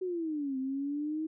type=exponential two-way sweep; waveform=sine; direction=down then up; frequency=377.7 to 260 to 319.2 Hz; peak=-31 dBFS; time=0.01-1.27 s; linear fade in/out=10 ms; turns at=0.58 s; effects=none